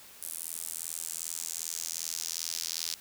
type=tone with high-pass filter sweep; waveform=sawtooth; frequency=82.6 Hz; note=E2; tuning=4 cents sharp; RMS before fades=-37 dBFS; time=0.22-2.95 s; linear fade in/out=5 ms; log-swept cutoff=10000 to 4900 Hz; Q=2.3; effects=white hiss -52 dBFS RMS until 3 s